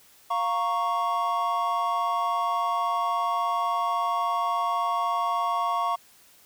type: chord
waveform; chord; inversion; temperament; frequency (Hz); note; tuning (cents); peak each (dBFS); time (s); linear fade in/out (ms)
triangle; Bb minor; second; equal; 698.5 / 932.3 / 1108.7; F5 / Bb5 / Db6; 0 / 0 / 0; -27 / -28 / -24; 0.3-5.96; 10
effects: white hiss -56 dBFS RMS until 6.45 s